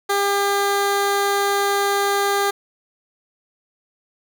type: tone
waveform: 15% pulse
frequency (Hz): 401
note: G4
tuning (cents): +39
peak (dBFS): -11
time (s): 0.09-2.51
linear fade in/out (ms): 10
effects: none